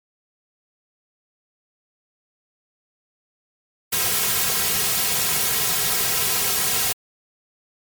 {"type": "noise with comb filter", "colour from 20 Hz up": "white", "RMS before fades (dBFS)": -21, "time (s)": [3.92, 6.93], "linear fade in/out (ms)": 10, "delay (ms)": 3.4, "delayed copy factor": -0.9, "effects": ["MP3 96 kbps"]}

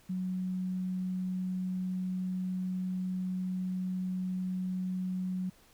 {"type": "tone", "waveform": "sine", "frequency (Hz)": 184.5, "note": "F#3", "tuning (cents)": -5, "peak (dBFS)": -31, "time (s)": [0.09, 5.5], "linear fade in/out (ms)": 10, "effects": ["pink hiss -62 dBFS RMS until 5.73 s"]}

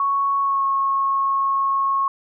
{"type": "tone with pitch glide", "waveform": "sine", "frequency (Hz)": [1108.7, 1093.4], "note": ["C#6", "C#6"], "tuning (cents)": [0, -24], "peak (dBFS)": -17, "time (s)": [0, 2.08], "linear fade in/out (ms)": 2, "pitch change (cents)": -24, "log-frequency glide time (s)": [0.4, 0.64], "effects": []}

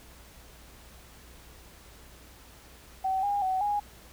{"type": "tone with pitch steps", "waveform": "sine", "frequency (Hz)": [762, 812, 753, 824], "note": ["G5", "G#5", "F#5", "G#5"], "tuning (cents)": [-49, -39, 30, -14], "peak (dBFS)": -25, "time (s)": [3.04, 3.8], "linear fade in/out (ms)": 10, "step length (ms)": 190, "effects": ["added 60 Hz sine -54 dBFS peak until 4.12 s", "pink hiss -53 dBFS RMS until 4.12 s"]}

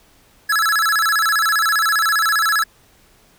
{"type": "tone with vibrato", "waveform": "square", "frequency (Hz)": 1491, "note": "F#6", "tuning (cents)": 13, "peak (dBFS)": -15, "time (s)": [0.49, 2.64], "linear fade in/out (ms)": 10, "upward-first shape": "square", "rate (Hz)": 15, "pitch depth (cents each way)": 210, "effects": ["pink hiss -53 dBFS RMS until 3.38 s"]}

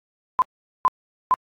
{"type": "tone bursts", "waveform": "sine", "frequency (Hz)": 1020, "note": "C6", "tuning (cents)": -44, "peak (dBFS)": -13, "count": 3, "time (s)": [0.39, 1.34], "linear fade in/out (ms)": 0, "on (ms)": 30, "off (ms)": 430, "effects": ["AAC 64 kbps"]}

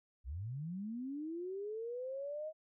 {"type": "linear sweep", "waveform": "sine", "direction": "up", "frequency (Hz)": [55, 635], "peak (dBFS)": -39, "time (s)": [0.24, 2.53], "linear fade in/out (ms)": 50, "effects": []}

